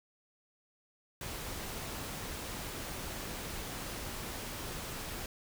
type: noise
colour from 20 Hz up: pink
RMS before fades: -41 dBFS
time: 1.21-5.26 s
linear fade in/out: 2 ms
effects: none